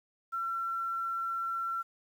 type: tone with quantisation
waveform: sine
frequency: 1354 Hz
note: E6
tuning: 46 cents sharp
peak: -31 dBFS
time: 0.32-1.83 s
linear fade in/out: 20 ms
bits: 10
effects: none